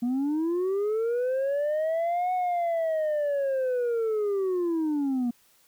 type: linear two-way sweep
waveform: sine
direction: up then down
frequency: 234.7 to 738 to 234.7 Hz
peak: -21 dBFS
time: 0.02-5.31 s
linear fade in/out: 10 ms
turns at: 2.33 s
effects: tanh soft clip ceiling -23 dBFS + white hiss -62 dBFS RMS until 5.67 s